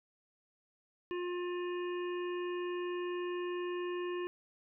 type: harmonic tone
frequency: 355.1 Hz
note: F4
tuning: 29 cents sharp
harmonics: 1 / 3 / 5 / 7 / 8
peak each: -35 / -45 / -49 / -52 / -53 dBFS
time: 1.11-4.27 s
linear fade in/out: 0 ms
effects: none